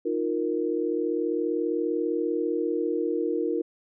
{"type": "chord", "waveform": "sine", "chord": "Eb suspended second", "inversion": "none", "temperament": "equal with one note detuned", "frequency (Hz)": [311.1, 351.3, 466.2], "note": ["Eb4", "F4", "Bb4"], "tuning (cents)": [0, 10, 0], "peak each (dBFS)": [-29, -28, -28], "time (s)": [0.05, 3.62], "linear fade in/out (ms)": 10, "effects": []}